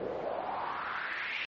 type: noise with band-pass filter sweep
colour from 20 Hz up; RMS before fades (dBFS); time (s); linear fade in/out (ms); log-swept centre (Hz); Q
pink; -36; 0-1.45; 0; 440 to 2600; 3.8
effects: low-pass 4000 Hz 12 dB/octave + MP3 32 kbps